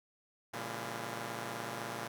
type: chord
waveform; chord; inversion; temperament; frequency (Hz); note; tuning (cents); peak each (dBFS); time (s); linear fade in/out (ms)
5% pulse; A# diminished seventh; none; just; 116.54 / 139.85 / 167.82 / 201.4; A#2 / C#3 / E3 / G3; 0 / +16 / +31 / +47; -31 / -35 / -36 / -34; 0.53-2.08; 10
effects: none